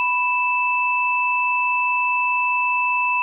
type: tone pair together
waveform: sine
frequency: 987.8 / 2637 Hz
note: B5 / E7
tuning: 0 / 0 cents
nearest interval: octave + perfect fourth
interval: 1700 cents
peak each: -20 dBFS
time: 0-3.22 s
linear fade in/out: 0 ms
effects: none